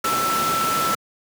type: tone in noise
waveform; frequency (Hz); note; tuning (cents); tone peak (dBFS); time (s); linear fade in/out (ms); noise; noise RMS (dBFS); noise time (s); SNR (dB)
sine; 1329; E6; +14; -20; 0.04-0.95; 5; pink; -24; 0.04-0.95; +1
effects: high-pass 200 Hz 12 dB/octave